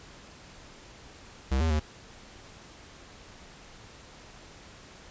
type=tone with pitch steps; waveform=square; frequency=66.2 / 80.6 / 76.5 Hz; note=C2 / E2 / D#2; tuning=+21 / -38 / -29 cents; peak=-24 dBFS; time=1.51-1.798 s; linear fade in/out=10 ms; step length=96 ms; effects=pink hiss -50 dBFS RMS until 5.1 s + resampled to 16000 Hz